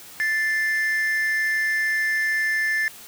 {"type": "tone pair together", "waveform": "triangle", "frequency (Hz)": [1759, 2092], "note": ["A6", "C7"], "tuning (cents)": [-1, -1], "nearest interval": "minor third", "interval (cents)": 300, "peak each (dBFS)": [-19, -26], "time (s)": [0.2, 2.88], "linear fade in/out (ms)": 0, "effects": ["white hiss -43 dBFS RMS until 3.07 s"]}